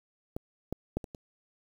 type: clicks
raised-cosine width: 2 ms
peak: -21 / -19 / -16 / -27 / -29 dBFS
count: 5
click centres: 0.365 / 0.726 / 0.97 / 1.042 / 1.148 s
effects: 8-bit